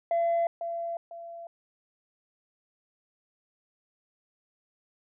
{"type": "tone with echo", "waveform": "sine", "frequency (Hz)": 678, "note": "E5", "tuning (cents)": 49, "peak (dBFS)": -21, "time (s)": [0.11, 0.47], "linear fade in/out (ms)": 2, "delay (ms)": 500, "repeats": 2, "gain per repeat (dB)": -9, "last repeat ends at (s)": 1.47, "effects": ["tanh soft clip ceiling -21 dBFS"]}